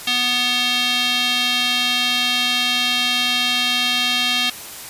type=tone with band-pass filter; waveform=square; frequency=246.9 Hz; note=B3; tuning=in tune; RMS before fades=-19 dBFS; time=0.07-4.5 s; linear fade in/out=5 ms; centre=3400 Hz; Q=3.1; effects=white hiss -34 dBFS RMS until 4.89 s + resampled to 32000 Hz